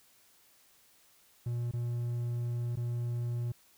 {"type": "tone with dropouts", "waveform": "triangle", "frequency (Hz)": 119.7, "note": "A#2", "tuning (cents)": 46, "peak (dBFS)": -29, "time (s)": [1.46, 3.52], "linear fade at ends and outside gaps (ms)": 5, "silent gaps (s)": [[1.713, 1.735], [2.757, 2.77]], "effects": ["white hiss -64 dBFS RMS until 3.77 s"]}